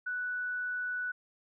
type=tone; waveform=sine; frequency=1482 Hz; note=F#6; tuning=2 cents sharp; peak=-32 dBFS; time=0.06-1.12 s; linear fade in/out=10 ms; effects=none